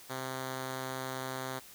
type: tone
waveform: 5% pulse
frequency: 130.81 Hz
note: C3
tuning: in tune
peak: -25 dBFS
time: 0.09-1.6 s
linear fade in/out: 20 ms
effects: white hiss -53 dBFS RMS until 1.74 s